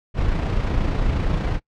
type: noise with amplitude modulation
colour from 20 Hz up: brown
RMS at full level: -19 dBFS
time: 0.14-1.6 s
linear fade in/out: 50 ms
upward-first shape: sine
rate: 28.5 Hz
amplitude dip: 40%
effects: noise-tail reverb RT60 0.1 s tail -22 dB re dry + low-pass 4000 Hz 12 dB/octave